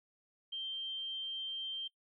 sine tone, 3148 Hz, G7, 7 cents sharp, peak -37 dBFS, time 0.52-1.88 s, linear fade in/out 10 ms, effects noise-tail reverb RT60 0.1 s tail -21 dB re dry

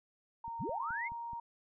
sine tone with pitch glide, 924 to 934.7 Hz, A#5 to A#5, -16 to +4 cents, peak -39 dBFS, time 0.44-1.4 s, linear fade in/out 5 ms, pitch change +20 cents, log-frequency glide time 0.92-0.99 s
click train, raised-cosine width 5 ms, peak -40 dBFS, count 5, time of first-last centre 0.48-1.333 s, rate 4.69 Hz
sine linear sweep, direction up, 51.9 to 2217 Hz, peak -36 dBFS, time 0.59-1.09 s, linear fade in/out 20 ms
effects none

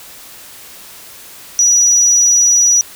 sine tone, 5840 Hz, F#8, 24 cents flat, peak -7 dBFS, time 1.59-2.81 s, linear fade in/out 0 ms, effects white hiss -36 dBFS RMS until 2.95 s

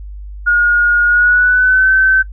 sine tone with pitch glide, 1434 to 1536.9 Hz, F6 to G6, +45 to -35 cents, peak -7 dBFS, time 0.46-2.23 s, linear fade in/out 20 ms, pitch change +120 cents, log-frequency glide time 1.05-1.92 s, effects noise-tail reverb RT60 0.1 s tail -20 dB re dry + added 50 Hz sine -26 dBFS peak until 2.32 s

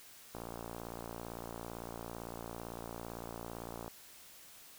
click train, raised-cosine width 1 ms, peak -29 dBFS, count 205, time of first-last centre 0.35-3.879 s, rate 57.8 Hz, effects white hiss -56 dBFS RMS until 4.78 s

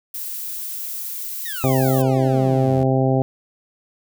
violet noise, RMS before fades -29 dBFS, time 0.14-2.02 s, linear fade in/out 5 ms
25% pulse exponential sweep, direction down, 1948 to 76.3 Hz, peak -27 dBFS, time 1.45-2.84 s, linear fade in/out 10 ms
harmonic tone, 131.9 Hz, C3, 14 cents sharp, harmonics 1 / 2 / 3 / 4 / 5 / 6, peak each -18 / -21 / -23 / -24 / -25 / -26 dBFS, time 1.64-3.22 s, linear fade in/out 0 ms
effects none

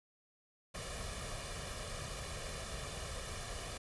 pink noise with comb filter, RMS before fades -43 dBFS, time 0.74-3.78 s, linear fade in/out 10 ms, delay 1.7 ms, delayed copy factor +0.65, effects resampled to 24000 Hz

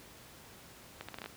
accelerating click train, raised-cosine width 0.3 ms, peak -25 dBFS, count 7, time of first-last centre 1.01-1.26 s, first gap 76 ms, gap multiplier 0.75, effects pink hiss -54 dBFS RMS until 1.36 s + high-pass 60 Hz 12 dB/octave

